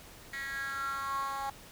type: tone with high-pass filter sweep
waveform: 10% pulse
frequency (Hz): 274.1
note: C#4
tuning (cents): -19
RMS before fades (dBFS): -36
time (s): 0.33-1.5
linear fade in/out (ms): 5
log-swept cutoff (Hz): 2000 to 860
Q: 7.5
effects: pink hiss -52 dBFS RMS until 1.71 s